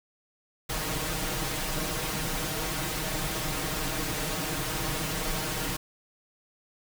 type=noise with comb filter; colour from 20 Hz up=pink; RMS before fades=-31 dBFS; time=0.69-5.77 s; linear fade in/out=10 ms; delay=6.4 ms; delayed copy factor=+0.95; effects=none